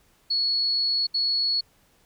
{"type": "tone bursts at uneven times", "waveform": "sine", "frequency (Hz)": 4374, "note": "C#8", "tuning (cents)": -24, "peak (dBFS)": -21, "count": 2, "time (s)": [[0.3, 1.07], [1.14, 1.61]], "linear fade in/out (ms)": 10, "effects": ["pink hiss -62 dBFS RMS until 2.05 s"]}